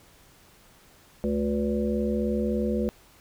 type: harmonic tone with a mistuned harmonic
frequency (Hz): 72.1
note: D2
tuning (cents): -31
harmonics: 1 / 3 / 5 / 7 / 8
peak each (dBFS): -33 / -26 / -31 / -30 / -36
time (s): 1.24-2.89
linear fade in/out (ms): 0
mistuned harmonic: 7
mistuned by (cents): -40
effects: pink hiss -56 dBFS RMS until 3.2 s